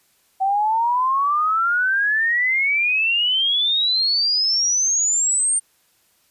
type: exponential sweep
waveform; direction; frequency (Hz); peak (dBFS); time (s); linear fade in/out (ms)
sine; up; 759 to 8900; -16; 0.4-5.6; 20
effects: white hiss -61 dBFS RMS until 6.3 s + resampled to 32000 Hz

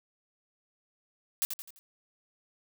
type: noise with echo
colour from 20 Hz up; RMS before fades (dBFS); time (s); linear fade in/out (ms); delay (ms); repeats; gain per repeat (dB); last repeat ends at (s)
blue; -28; 1.42-1.45; 0; 85; 4; -7; 1.79
effects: none

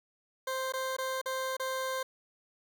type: tone with dropouts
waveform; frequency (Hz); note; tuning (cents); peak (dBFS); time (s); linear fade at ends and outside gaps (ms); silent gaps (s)
20% pulse; 523.3; C5; 0; -27; 0.47-2.03; 5; 0.723-0.736 / 0.967-0.984 / 1.215-1.258 / 1.568-1.597
effects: none

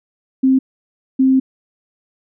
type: tone bursts at uneven times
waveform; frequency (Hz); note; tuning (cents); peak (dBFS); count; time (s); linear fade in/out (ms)
sine; 263.4; C4; +12; -9; 2; 0.43-0.59 / 1.19-1.4; 10
effects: none

